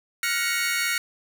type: chord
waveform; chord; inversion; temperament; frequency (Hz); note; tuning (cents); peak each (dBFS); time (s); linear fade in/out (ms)
sawtooth; Gb major seventh; third; equal with one note detuned; 1396.9 / 1480 / 1888.5 / 2217; F6 / Gb6 / Bb6 / Db7; 0 / 0 / +22 / 0; -26 / -29 / -25 / -23; 0.23-0.98; 2
effects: none